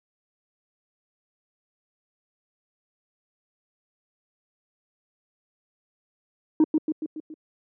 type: tone with echo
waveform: sine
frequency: 311.1 Hz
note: D#4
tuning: in tune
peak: -11 dBFS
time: 6.6-6.64 s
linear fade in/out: 2 ms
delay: 140 ms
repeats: 5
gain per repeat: -5 dB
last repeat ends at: 7.34 s
effects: tanh soft clip ceiling -12 dBFS + high-pass 200 Hz 12 dB/octave